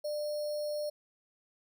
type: tone with sample-and-hold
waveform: sine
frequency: 596 Hz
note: D5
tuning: 25 cents sharp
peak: -32 dBFS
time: 0.04-0.9 s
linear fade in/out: 10 ms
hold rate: 4900 Hz
effects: none